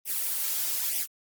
blue noise with flanger, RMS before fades -29 dBFS, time 0.05-1.07 s, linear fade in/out 50 ms, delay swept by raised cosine 0.34 to 3.94 ms, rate 1.1 Hz, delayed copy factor +0.8, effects Opus 24 kbps

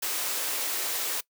white high-pass noise, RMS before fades -30 dBFS, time 0.02-1.21 s, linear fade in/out 10 ms, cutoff 310 Hz, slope 24 dB/octave, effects noise-tail reverb RT60 0.1 s tail -21 dB re dry

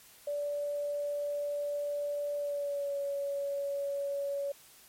sine tone with pitch glide, 580 to 563.2 Hz, D5 to C#5, -22 to +27 cents, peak -31 dBFS, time 0.27-4.52 s, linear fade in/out 5 ms, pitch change -51 cents, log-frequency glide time 2.36-2.97 s, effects white hiss -57 dBFS RMS until 4.88 s + MP3 64 kbps

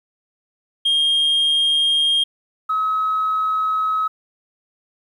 sine tone pair in turn, 3226 / 1280.2 Hz, G7 / D#6, +49 / +49 cents, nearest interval octave + major third, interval 1600 cents, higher first, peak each -12 / -16 dBFS, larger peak first, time 0.85-2.24 / 2.69-4.08 s, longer neither, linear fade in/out 10 ms, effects tanh soft clip ceiling -13 dBFS + 9-bit

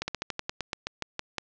slowing click train, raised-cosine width 0.2 ms, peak -13 dBFS, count 13, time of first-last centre 0.02-1.383 s, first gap 60 ms, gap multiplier 1.11, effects resampled to 16000 Hz + 7-bit

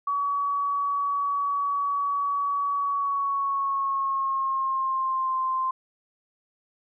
sine tone with pitch glide, 1133 to 1045 Hz, C#6 to C6, +37 to -2 cents, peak -23 dBFS, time 0.07-5.71 s, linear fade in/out 5 ms, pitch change -139 cents, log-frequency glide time 2.75-5.37 s, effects none

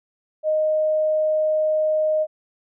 sine tone, 620 Hz, D#5, 6 cents flat, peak -17 dBFS, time 0.43-2.27 s, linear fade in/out 50 ms, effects none

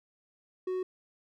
triangle tone, 370 Hz, F#4, in tune, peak -28 dBFS, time 0.67-0.83 s, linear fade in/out 5 ms, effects none

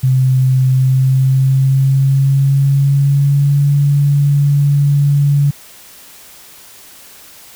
sine tone with pitch glide, 130.2 to 142.81 Hz, C3 to D3, -8 to -48 cents, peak -8 dBFS, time 0.03-5.51 s, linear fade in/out 10 ms, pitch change +160 cents, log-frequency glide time 0.71-3.69 s, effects white hiss -39 dBFS RMS until 7.55 s

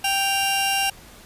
sawtooth tone pair together, 784 / 2792 Hz, G5 / F7, 0 / -1 cents, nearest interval octave + minor seventh, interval 2199 cents, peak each -19 dBFS, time 0.04-0.9 s, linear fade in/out 5 ms, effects pink hiss -46 dBFS RMS until 1.25 s + resampled to 32000 Hz

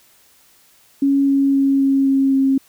sine tone with pitch steps, 277.2 / 275.6 / 274 / 272.4 / 270.9 / 269.3 Hz, C#4 / C#4 / C#4 / C#4 / C#4 / C#4, 0 / -10 / -20 / -30 / -40 / -50 cents, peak -12 dBFS, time 1.02-2.58 s, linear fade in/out 5 ms, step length 260 ms, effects white hiss -53 dBFS RMS until 2.68 s

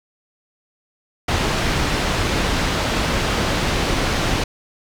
pink low-pass noise, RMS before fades -20 dBFS, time 1.28-4.44 s, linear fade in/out 5 ms, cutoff 5000 Hz, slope 12 dB/octave, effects none

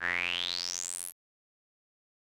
sawtooth tone with band-pass filter sweep, 88 Hz, F2, 14 cents sharp, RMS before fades -34 dBFS, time 0-1.13 s, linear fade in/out 50 ms, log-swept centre 1600 to 12000 Hz, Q 8.4, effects none

